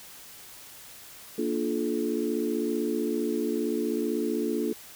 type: chord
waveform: sine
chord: Bb major seventh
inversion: none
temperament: equal with one note detuned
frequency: 233.1 / 293.7 / 349.2 / 431.4 Hz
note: Bb3 / D4 / F4 / A4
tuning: 0 / 0 / 0 / -34 cents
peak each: -31 dBFS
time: 1.38-4.73 s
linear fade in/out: 5 ms
effects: white hiss -47 dBFS RMS until 4.95 s